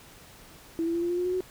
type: tone with pitch steps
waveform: sine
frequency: 329.7 / 335.1 / 340.5 / 346.1 / 351.7 / 357.5 / 363.3 / 369.2 Hz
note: E4 / E4 / F4 / F4 / F4 / F4 / F#4 / F#4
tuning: 0 / +29 / -44 / -16 / +12 / +41 / -32 / -4 cents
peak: -25 dBFS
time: 0.79-1.406 s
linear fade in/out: 0 ms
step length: 77 ms
effects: pink hiss -51 dBFS RMS until 1.5 s